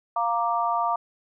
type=chord; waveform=sine; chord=Bb major; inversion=second; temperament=equal; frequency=698.5 / 932.3 / 1174.7 Hz; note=F5 / Bb5 / D6; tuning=0 / 0 / 0 cents; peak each=-26 dBFS; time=0.16-0.96 s; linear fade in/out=5 ms; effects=none